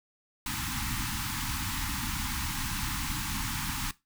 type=band-stop noise; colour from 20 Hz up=pink; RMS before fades=-33 dBFS; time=0.46-3.91 s; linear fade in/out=2 ms; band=310 to 820 Hz; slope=96 dB/octave; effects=noise-tail reverb RT60 0.2 s tail -17 dB re dry